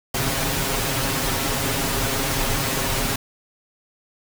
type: noise with comb filter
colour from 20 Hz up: pink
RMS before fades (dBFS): -23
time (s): 0.14-3.16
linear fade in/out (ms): 5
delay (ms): 7.4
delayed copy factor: +0.9
effects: none